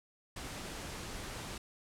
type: noise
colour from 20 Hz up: pink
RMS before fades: -43 dBFS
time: 0.36-1.58 s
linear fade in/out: 5 ms
effects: low-pass 10000 Hz 12 dB/octave